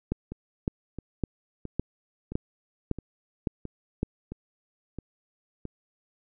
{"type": "two click trains", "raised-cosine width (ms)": 3, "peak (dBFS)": [-13, -23], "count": [8, 9], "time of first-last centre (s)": [[0.12, 4.031], [0.32, 5.653]], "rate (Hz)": [1.79, 1.5], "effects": []}